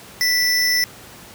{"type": "tone pair together", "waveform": "square", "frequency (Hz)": [1975.5, 5311], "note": ["B6", "E8"], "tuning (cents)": [0, 12], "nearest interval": "octave + perfect fourth", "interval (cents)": 1712, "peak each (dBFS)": -19, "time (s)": [0.21, 0.84], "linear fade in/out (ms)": 0, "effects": ["pink hiss -41 dBFS RMS until 1.34 s", "high-pass 80 Hz 12 dB/octave"]}